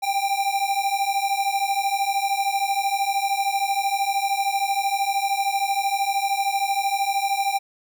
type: beating tone pair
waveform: square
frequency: 784 / 797 Hz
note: G5 / G5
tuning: 0 / +28 cents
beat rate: 13 Hz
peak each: -25 / -24 dBFS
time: 0.02-7.59 s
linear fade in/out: 20 ms
effects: none